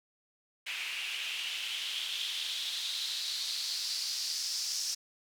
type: noise with band-pass filter sweep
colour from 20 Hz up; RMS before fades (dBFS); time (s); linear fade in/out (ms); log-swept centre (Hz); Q
white; -36; 0.66-4.95; 10; 2500 to 5500; 4.2
effects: none